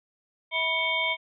sine tone cluster, 646 / 983 / 2228 / 3176 / 3570 Hz, E5 / B5 / C#7 / G7 / A7, -35 / -8 / +8 / +22 / +24 cents, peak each -34 / -32 / -26 / -31 / -35 dBFS, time 0.51-1.17 s, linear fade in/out 50 ms, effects none

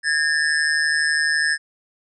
square ring-modulated tone, 1725 Hz, A6, 35 cents flat, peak -15 dBFS, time 0.03-1.58 s, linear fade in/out 50 ms, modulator 76 Hz, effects resampled to 22050 Hz

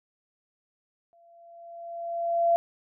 sine tone with exponential growth, 681 Hz, F5, 44 cents flat, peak -17 dBFS, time 1.13-2.56 s, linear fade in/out 0 ms, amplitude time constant 310 ms, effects none

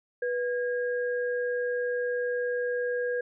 sine tone pair together, 490.1 / 1630.5 Hz, B4 / G#6, -13 / -32 cents, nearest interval octave + major sixth, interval 2081 cents, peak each -27 / -34 dBFS, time 0.22-3.21 s, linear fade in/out 5 ms, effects none

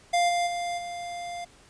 square tone with level steps, 698.5 Hz, F5, in tune, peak -21 / -24 / -29 / -34 dBFS, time 0.13-1.45 s, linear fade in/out 10 ms, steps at 0.28 / 0.46 / 0.77 s, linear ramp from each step 20 ms, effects pink hiss -55 dBFS RMS until 1.69 s + resampled to 22050 Hz

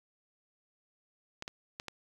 clicks, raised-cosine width 0.2 ms, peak -22 dBFS, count 4, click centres 1.424 / 1.479 / 1.799 / 1.883 s, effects 8-bit

